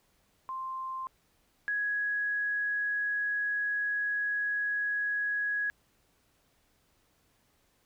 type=tone pair in turn; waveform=sine; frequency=1050 / 1668 Hz; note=C6 / G#6; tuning=+6 / +7 cents; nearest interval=minor sixth; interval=801 cents; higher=second; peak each=-34 / -28 dBFS; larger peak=second; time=0.49-1.07 / 1.68-5.7 s; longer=second; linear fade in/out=0 ms; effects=pink hiss -70 dBFS RMS until 7.85 s